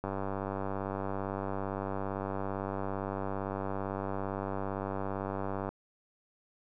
click train, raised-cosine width 1 ms, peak -21 dBFS, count 553, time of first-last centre 0.04-5.69 s, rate 97.7 Hz, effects none

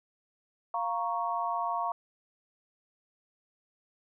sine chord, Bb minor, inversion second, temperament equal with one note detuned, 698.5 / 935 / 1108.7 Hz, F5 / Bb5 / Db6, 0 / +5 / 0 cents, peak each -33 dBFS, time 0.74-1.92 s, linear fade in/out 2 ms, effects none

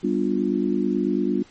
sine chord, G dominant seventh, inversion none, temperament just, 196 / 245 / 294 / 352.8 Hz, G3 / B3 / D4 / F4, 0 / -14 / +2 / +18 cents, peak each -25 dBFS, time 0.03-1.43 s, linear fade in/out 10 ms, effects pink hiss -52 dBFS RMS until 1.5 s + MP3 32 kbps

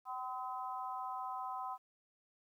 harmonic tone, 255 Hz, C4, 44 cents flat, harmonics 3 / 4 / 5, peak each -43 / -42 / -46 dBFS, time 0.05-1.78 s, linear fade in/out 50 ms, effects 12-bit

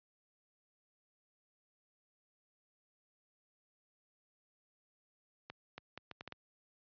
accelerating click train, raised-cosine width 0.3 ms, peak -29 dBFS, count 7, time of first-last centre 5.5-6.324 s, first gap 280 ms, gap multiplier 0.7, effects high-pass 80 Hz 12 dB/octave + resampled to 11025 Hz

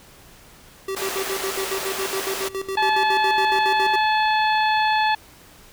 square tone with tremolo, 386.6 Hz, G4, 24 cents flat, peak -25 dBFS, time 0.88-3.96 s, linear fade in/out 5 ms, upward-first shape square, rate 7.2 Hz, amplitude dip 80%
pink high-pass noise, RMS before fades -29 dBFS, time 0.96-2.49 s, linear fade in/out 10 ms, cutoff 490 Hz, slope 12 dB/octave
harmonic tone, 863 Hz, A5, 34 cents flat, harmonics 1 / 2 / 3 / 4 / 5, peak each -18 / -24 / -28 / -30 / -32 dBFS, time 2.77-5.15 s, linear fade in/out 5 ms
clicks, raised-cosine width 0.5 ms, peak -21 / -25 dBFS, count 2, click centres 3.561 / 3.564 s
effects pink hiss -48 dBFS RMS until 5.72 s

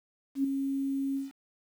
sine tone with ADSR envelope, 273.1 Hz, C#4, 26 cents flat, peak -22 dBFS, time 0.35-1.32 s, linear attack 91 ms, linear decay 7 ms, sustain -6 dB, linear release 160 ms, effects 9-bit

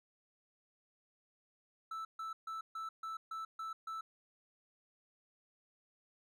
triangle tone bursts, 1318.5 Hz, E6, in tune, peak -38 dBFS, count 8, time 1.91-4.01 s, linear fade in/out 5 ms, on 140 ms, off 140 ms, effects none

